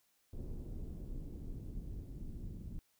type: noise with low-pass filter sweep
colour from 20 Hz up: brown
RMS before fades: -44 dBFS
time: 0.33-2.79 s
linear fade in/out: 0 ms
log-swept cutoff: 400 to 240 Hz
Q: 1.2
effects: white hiss -75 dBFS RMS until 2.99 s